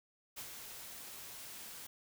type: noise with ADSR envelope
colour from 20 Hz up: white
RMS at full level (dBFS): -44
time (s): 0.36-1.87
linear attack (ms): 23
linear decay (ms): 74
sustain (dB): -5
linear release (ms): 6
effects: none